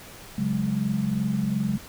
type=chord; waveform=sine; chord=C# suspended fourth; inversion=none; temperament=equal; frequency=138.59 / 185 / 207.7 Hz; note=C#3 / F#3 / G#3; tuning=0 / 0 / 0 cents; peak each=-29 / -28 / -25 dBFS; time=0.38-1.78 s; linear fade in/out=5 ms; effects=pink hiss -44 dBFS RMS until 1.88 s